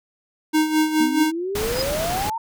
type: tone with tremolo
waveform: square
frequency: 310.8 Hz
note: D#4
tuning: 2 cents flat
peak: -15 dBFS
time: 0.53-1.32 s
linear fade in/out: 20 ms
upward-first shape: sine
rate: 4.7 Hz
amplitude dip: 65%
type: exponential sweep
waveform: sine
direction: up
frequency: 233.1 to 932.3 Hz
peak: -23 dBFS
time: 1-2.38 s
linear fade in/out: 5 ms
type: noise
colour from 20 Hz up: pink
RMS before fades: -27 dBFS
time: 1.55-2.3 s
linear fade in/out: 5 ms
type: tone with exponential growth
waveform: sine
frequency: 4978 Hz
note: D#8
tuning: in tune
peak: -20 dBFS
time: 1.68-1.82 s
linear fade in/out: 5 ms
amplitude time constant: 30 ms
effects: none